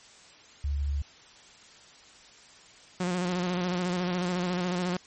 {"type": "tone", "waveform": "sine", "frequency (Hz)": 71.2, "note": "C#2", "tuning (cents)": 47, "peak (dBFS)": -26, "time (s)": [0.64, 1.02], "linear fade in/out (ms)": 5}
{"type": "tone with vibrato", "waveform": "sawtooth", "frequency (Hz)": 179.3, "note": "F3", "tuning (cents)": 46, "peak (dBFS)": -23, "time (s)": [3, 4.97], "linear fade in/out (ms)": 5, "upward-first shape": "square", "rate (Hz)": 14, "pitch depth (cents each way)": 34}
{"effects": ["white hiss -53 dBFS RMS until 5.06 s", "MP3 32 kbps"]}